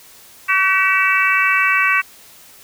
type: harmonic tone with a mistuned harmonic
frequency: 379.8 Hz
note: F#4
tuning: 45 cents sharp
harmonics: 3 / 4 / 5 / 6 / 7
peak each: -19 / -19 / -19 / -19 / -19 dBFS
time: 0.48-2.02 s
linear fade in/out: 20 ms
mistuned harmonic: 5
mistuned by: +30 cents
effects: white hiss -44 dBFS RMS until 2.63 s